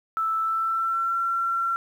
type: tone with pitch glide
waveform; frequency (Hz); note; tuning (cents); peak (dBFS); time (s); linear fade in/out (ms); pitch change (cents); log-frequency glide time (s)
sine; 1318.5 to 1359.5; E6 to F6; 0 to -47; -22; 0.17-1.76; 0; +53; 0.4-1.16
effects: 9-bit